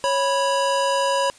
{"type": "tone pair together", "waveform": "square", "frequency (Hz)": [552, 983.6], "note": ["C#5", "B5"], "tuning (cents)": [-7, -7], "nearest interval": "minor seventh", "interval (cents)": 1000, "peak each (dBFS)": -22, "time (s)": [0.04, 1.3], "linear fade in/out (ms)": 0, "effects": ["white hiss -49 dBFS RMS until 1.38 s", "resampled to 22050 Hz"]}